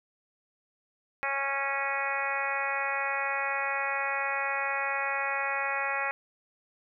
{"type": "harmonic tone", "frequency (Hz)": 275.7, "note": "C#4", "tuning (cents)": -9, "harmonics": [2, 3, 4, 5, 6, 7, 8, 9], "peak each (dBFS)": [-38, -35, -37, -36, -37, -34, -37, -36], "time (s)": [1.23, 6.11], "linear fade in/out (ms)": 0, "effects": []}